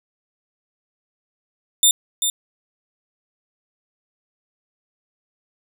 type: tone with echo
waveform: 15% pulse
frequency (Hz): 3600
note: A7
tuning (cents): +39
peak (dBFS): -4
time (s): 1.83-1.91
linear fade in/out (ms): 2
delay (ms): 390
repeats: 1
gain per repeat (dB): -7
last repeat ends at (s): 2.3
effects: none